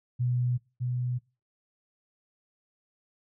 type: tone pair in turn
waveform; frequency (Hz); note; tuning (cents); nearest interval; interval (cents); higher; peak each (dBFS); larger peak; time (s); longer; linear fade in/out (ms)
sine; 123.47 / 124.06; B2 / B2; 0 / +8; unison; 8; second; -24 / -27; first; 0.19-0.58 / 0.8-1.19; neither; 20
effects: noise-tail reverb RT60 0.3 s tail -23 dB re dry